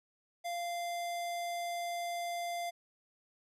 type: tone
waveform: square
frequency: 693 Hz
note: F5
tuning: 14 cents flat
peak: -36 dBFS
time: 0.44-2.71 s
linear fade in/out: 20 ms
effects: resampled to 32000 Hz + 13-bit